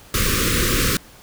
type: band-stop noise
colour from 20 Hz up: pink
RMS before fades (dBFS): -19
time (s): 0.14-0.97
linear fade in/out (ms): 2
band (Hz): 530 to 1100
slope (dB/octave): 96
effects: pink hiss -46 dBFS RMS until 1.22 s